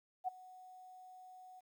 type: tone with ADSR envelope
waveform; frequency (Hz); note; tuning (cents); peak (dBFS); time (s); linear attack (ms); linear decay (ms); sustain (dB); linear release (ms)
sine; 740; F#5; 0; -32; 0.24-1.61; 38; 13; -21; 21
effects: 12-bit